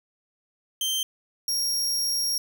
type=tone pair in turn; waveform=sawtooth; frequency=3136 / 5588 Hz; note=G7 / F8; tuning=0 / 0 cents; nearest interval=minor seventh; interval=1000 cents; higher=second; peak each=-21 dBFS; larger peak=neither; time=0.81-1.03 / 1.48-2.38 s; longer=second; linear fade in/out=2 ms; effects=none